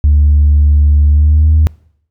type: tone with pitch glide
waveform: sine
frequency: 73.42 to 77.79 Hz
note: D2 to D#2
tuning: 0 to 0 cents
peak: -3 dBFS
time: 0.04-1.67 s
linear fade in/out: 0 ms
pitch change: +100 cents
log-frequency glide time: 1.09-1.51 s
effects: noise-tail reverb RT60 0.7 s tail -26 dB re dry + tanh soft clip ceiling -2 dBFS